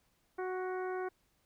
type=harmonic tone with a mistuned harmonic; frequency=369.8 Hz; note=F#4; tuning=1 cent flat; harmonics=1 / 2 / 3 / 4 / 5 / 6; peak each=-36 / -42 / -46 / -46 / -53 / -57 dBFS; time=0.38-1.09 s; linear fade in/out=10 ms; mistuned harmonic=5; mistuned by=+24 cents; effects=pink hiss -74 dBFS RMS until 1.45 s